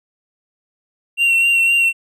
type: tone with vibrato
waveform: triangle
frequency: 2743 Hz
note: F7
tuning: 32 cents flat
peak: -10 dBFS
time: 1.17-1.93 s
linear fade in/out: 50 ms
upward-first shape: sine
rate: 3.9 Hz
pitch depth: 23 cents each way
effects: none